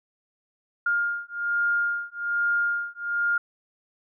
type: beating tone pair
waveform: sine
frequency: 1410 / 1411.2 Hz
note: F6 / F6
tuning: +16 / +18 cents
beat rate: 1.2 Hz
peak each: -26 / -26 dBFS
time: 0.86-3.38 s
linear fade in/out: 5 ms
effects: none